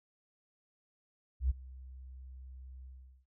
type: tone with ADSR envelope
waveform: sine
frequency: 64.6 Hz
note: C2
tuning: 21 cents flat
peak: -24 dBFS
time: 1.4-3.26 s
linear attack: 100 ms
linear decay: 19 ms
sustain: -22 dB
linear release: 410 ms
effects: none